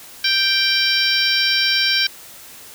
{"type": "harmonic tone", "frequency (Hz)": 784, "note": "G5", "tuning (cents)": 0, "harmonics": [2, 3, 4, 5, 6, 7], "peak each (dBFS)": [-22, -22, -22, -22, -22, -22], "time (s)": [0.24, 2.07], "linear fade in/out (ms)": 5, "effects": ["white hiss -40 dBFS RMS until 2.74 s"]}